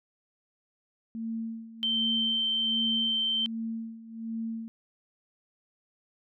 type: tone with tremolo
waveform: sine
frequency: 226.1 Hz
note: A3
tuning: 47 cents sharp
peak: -30 dBFS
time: 1.15-4.68 s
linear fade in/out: 0 ms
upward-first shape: sine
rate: 1.3 Hz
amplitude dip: 80%
type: tone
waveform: sine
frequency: 3112 Hz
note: G7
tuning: 13 cents flat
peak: -25 dBFS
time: 1.83-3.46 s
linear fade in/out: 0 ms
effects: none